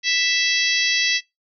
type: harmonic tone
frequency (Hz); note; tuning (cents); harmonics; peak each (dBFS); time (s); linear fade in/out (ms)
659.3; E5; 0; 3 / 4 / 5 / 6 / 7 / 8 / 9; -23 / -24 / -25 / -26 / -26 / -27 / -28; 0.03-1.21; 50
effects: noise-tail reverb RT60 0.2 s tail -22 dB re dry